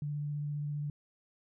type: tone with vibrato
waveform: sine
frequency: 146.83 Hz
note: D3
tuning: in tune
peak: -33 dBFS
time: 0.02-0.9 s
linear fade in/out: 2 ms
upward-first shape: triangle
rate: 15 Hz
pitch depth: 15 cents each way
effects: none